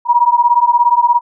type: beating tone pair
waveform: sine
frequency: 950 / 967 Hz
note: A#5 / B5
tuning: +33 / -37 cents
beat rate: 17 Hz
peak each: -11 dBFS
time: 0.05-1.21 s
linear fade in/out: 50 ms
effects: none